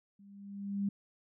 sine tone with level ramp, 199.9 Hz, G3, 34 cents sharp, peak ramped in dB -55 to -28 dBFS, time 0.19-0.89 s, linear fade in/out 5 ms, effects none

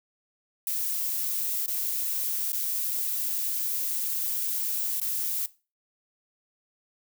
violet noise with dropouts, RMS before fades -29 dBFS, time 0.67-5.46 s, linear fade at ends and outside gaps 1 ms, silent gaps 1.661-1.68 / 2.52-2.53 / 5-5.015 s, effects noise-tail reverb RT60 0.3 s tail -18 dB re dry

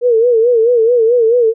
sine tone with vibrato, 467.8 Hz, A#4, 6 cents sharp, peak -7 dBFS, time 0.01-1.54 s, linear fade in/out 50 ms, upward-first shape sine, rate 4.6 Hz, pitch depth 100 cents each way, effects none

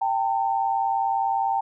sine tone pair together, 785 / 904.9 Hz, G5 / A5, +2 / +48 cents, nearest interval major second, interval 246 cents, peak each -23 / -24 dBFS, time 0.01-1.61 s, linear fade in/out 10 ms, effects none

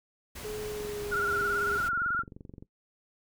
pink noise, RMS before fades -42 dBFS, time 0.35-1.89 s, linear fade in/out 10 ms
sine tone with pitch glide, 424.5 to 407.9 Hz, G#4 to G#4, +38 to -31 cents, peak -34 dBFS, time 0.44-1.78 s, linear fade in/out 10 ms, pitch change -69 cents, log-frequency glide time 0.63-1.22 s
click train, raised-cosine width 3 ms, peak -32 dBFS, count 45, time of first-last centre 0.72-2.625 s, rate 23.1 Hz
sine tone with vibrato, 1405 Hz, F6, 10 cents sharp, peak -26 dBFS, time 1.11-2.23 s, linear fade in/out 20 ms, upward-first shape sine, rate 18 Hz, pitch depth 67 cents each way
effects noise-tail reverb RT60 0.1 s tail -18 dB re dry

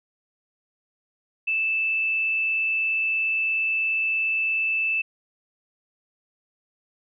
sine tone with frequency modulation, 2637 Hz, E7, in tune, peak -21 dBFS, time 1.47-5.02 s, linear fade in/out 10 ms, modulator 109 Hz, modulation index 0.23, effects none

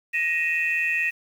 sine tone cluster, 1878 / 2495 / 2659 Hz, A#6 / D#7 / E7, +12 / +4 / +14 cents, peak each -24 / -25 / -27 dBFS, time 0.13-1.11 s, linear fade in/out 20 ms, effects tanh soft clip ceiling -12 dBFS + 8-bit

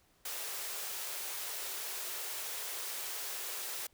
white high-pass noise, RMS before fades -40 dBFS, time 0.25-3.87 s, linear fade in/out 5 ms, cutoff 350 Hz, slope 96 dB/octave, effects pink hiss -69 dBFS RMS until 3.93 s

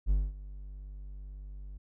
triangle tone with ADSR envelope, 49.04 Hz, G1, 1 cent sharp, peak -20 dBFS, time 0.06-1.78 s, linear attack 44 ms, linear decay 220 ms, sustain -19 dB, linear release 11 ms, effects none

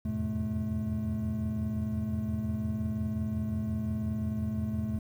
triangle tone cluster, 81.8 / 87.5 / 107.1 / 126.3 / 216 Hz, E2 / F2 / A2 / B2 / A3, -13 / +4 / -46 / +39 / -32 cents, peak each -37 / -36 / -35 / -37 / -30 dBFS, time 0.05-4.99 s, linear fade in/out 5 ms, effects 10-bit

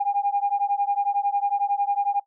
sine beating tone pair, 803 / 814 Hz, G5 / G#5, +41 / -35 cents, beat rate 11 Hz, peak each -23 dBFS, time 0-2.2 s, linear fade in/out 10 ms, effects noise-tail reverb RT60 0.1 s tail -18 dB re dry + tanh soft clip ceiling -13 dBFS

